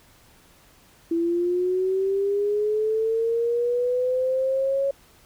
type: linear sweep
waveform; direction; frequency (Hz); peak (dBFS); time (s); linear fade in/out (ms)
sine; up; 331.4 to 554.4; -20; 1.11-4.91; 5
effects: pink hiss -55 dBFS RMS until 5.25 s